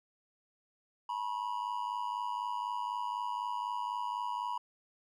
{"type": "tone with amplitude modulation", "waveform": "triangle", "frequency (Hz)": 971, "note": "B5", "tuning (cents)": -30, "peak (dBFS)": -28, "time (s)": [1.09, 4.58], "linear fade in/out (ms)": 5, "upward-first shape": "sine", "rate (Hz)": 104, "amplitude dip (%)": 85, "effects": []}